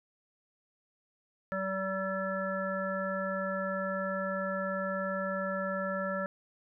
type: harmonic tone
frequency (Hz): 191.5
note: G3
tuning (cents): -40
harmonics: 1 / 3 / 5 / 7 / 9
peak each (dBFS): -37 / -34 / -47 / -37 / -39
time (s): 1.52-6.26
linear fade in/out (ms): 0
effects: none